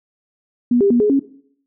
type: tone with pitch steps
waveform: sine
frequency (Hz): 242.7 / 399.3 / 240.2 / 419.2 / 275.2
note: B3 / G4 / B3 / G#4 / C#4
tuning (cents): -30 / +32 / -48 / +16 / -12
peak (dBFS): -11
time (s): 0.71-1.195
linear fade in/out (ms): 5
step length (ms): 97
effects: noise-tail reverb RT60 0.6 s tail -17 dB re dry